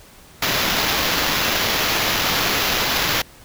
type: noise with sample-and-hold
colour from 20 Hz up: violet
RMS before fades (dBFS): -20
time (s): 0.42-3.22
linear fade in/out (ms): 5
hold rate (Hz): 8820
effects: pink hiss -46 dBFS RMS until 3.44 s